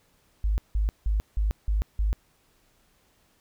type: tone bursts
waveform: sine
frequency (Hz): 51.91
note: G#1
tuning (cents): 0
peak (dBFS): -21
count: 6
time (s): 0.44-2.13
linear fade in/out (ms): 0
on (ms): 140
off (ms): 170
effects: pink hiss -65 dBFS RMS until 3.4 s